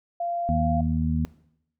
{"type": "tone", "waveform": "sine", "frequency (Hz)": 691, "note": "F5", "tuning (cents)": -19, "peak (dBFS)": -25, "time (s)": [0.2, 0.81], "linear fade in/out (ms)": 5}
{"type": "harmonic tone", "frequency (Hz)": 78.8, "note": "D#2", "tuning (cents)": 23, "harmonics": [1, 2, 3], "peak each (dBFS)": [-26, -26, -26], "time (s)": [0.49, 1.25], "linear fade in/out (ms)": 0}
{"effects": ["noise-tail reverb RT60 0.7 s tail -19 dB re dry"]}